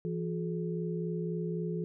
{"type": "tone cluster", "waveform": "sine", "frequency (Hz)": [168.3, 363.5, 427.3], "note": ["E3", "F#4", "G#4"], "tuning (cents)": [36, -31, 49], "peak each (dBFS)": [-33, -39, -38], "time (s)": [0.05, 1.84], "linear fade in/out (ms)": 0, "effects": []}